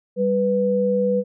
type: tone pair together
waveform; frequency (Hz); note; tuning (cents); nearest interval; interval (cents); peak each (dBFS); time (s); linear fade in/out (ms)
sine; 196 / 493.9; G3 / B4; 0 / 0; octave + major third; 1600; -22 / -18; 0.16-1.24; 50
effects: none

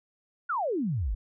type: exponential sweep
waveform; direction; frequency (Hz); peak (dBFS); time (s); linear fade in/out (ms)
sine; down; 1504 to 43.27; -26; 0.49-1.15; 10
effects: none

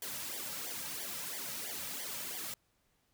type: noise with flanger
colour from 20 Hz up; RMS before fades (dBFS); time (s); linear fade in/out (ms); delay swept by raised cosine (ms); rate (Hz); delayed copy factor
white; -41; 0.02-2.54; 2; 0.74 to 2.84; 3; -0.9
effects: pink hiss -75 dBFS RMS until 3.13 s

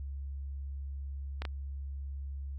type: clicks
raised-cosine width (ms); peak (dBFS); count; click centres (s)
0.3; -21; 2; 1.42 / 1.452
effects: added 69 Hz sine -36 dBFS peak until 2.58 s + MP3 64 kbps

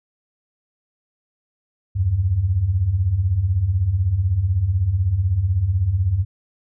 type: beating tone pair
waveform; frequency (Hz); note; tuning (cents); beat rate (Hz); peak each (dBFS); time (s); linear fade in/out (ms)
sine; 79.9 / 95.9; D#2 / G2; +47 / -37; 16; -23 / -17; 1.95-6.25; 20
effects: none

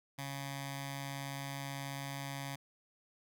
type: tone with notch filter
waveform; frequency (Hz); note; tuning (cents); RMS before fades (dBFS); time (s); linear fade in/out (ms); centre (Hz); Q
10% pulse; 138.59; C#3; 0; -42; 0.18-2.56; 10; 420; 0.55
effects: none

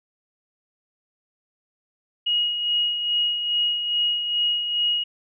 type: tone with tremolo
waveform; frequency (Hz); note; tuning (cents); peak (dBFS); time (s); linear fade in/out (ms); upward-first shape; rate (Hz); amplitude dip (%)
sine; 2888; F#7; -43; -18; 2.26-5.04; 10; sine; 2.4; 50
effects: none

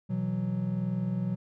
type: chord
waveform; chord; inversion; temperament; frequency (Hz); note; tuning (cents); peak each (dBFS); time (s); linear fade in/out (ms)
triangle; B suspended fourth; none; equal; 123.47 / 164.81 / 185; B2 / E3 / F#3; 0 / 0 / 0; -31 / -33 / -28; 0.09-1.36; 20
effects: none

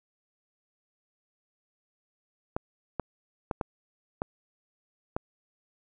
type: clicks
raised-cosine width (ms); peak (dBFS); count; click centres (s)
1; -15; 6; 2.565 / 2.997 / 3.512 / 3.612 / 4.219 / 5.165
effects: none

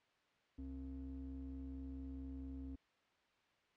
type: ring-modulated tone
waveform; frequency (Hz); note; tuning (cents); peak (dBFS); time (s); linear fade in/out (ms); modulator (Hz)
triangle; 100.1; G2; +37; -40; 0.58-2.76; 10; 168
effects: white hiss -75 dBFS RMS until 3.76 s + low-pass 3000 Hz 12 dB/octave

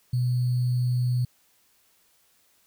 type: tone with sample-and-hold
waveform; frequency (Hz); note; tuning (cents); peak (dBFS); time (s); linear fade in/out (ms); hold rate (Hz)
sine; 124.1; B2; +9; -21; 0.13-1.25; 5; 4410
effects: white hiss -64 dBFS RMS until 2.66 s

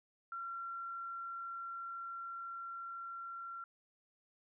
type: tone with level ramp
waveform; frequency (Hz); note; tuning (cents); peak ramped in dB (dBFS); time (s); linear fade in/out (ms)
sine; 1367; F6; -37; -40 to -43; 0.32-3.64; 2
effects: none

